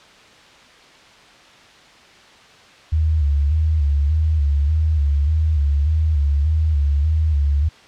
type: tone with vibrato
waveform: sine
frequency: 74.9 Hz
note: D2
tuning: 35 cents sharp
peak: -14 dBFS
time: 2.92-7.69 s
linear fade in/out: 10 ms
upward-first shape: square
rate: 1.7 Hz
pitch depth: 79 cents each way
effects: white hiss -46 dBFS RMS until 7.87 s + low-pass 4000 Hz 12 dB/octave